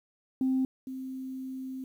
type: tone pair in turn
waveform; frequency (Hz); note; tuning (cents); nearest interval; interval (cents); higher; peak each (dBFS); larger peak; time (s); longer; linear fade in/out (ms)
sine; 261.6 / 261.6; C4 / C4; 0 / 0; unison; 0; neither; -23 / -35; first; 0.41-0.65 / 0.87-1.84; second; 2
effects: tanh soft clip ceiling -20 dBFS + 10-bit